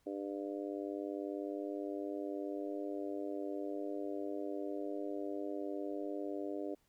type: harmonic tone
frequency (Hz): 99.9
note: G2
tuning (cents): +33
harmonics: 3 / 4 / 5 / 6 / 7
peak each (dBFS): -41 / -43 / -46 / -45 / -52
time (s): 0.06-6.75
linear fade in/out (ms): 10
effects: pink hiss -75 dBFS RMS until 6.88 s